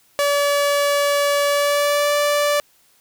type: tone with pitch glide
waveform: sawtooth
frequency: 573 to 583.7 Hz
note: D5 to D5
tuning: -43 to -11 cents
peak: -12 dBFS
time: 0.19-2.6 s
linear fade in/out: 0 ms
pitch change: +32 cents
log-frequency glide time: 1.47-2.15 s
effects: white hiss -57 dBFS RMS until 3 s